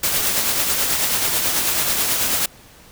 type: noise with tremolo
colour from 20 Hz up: white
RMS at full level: -18 dBFS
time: 0.03-2.46 s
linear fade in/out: 5 ms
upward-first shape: triangle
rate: 9.2 Hz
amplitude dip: 40%
effects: pink hiss -46 dBFS RMS until 2.91 s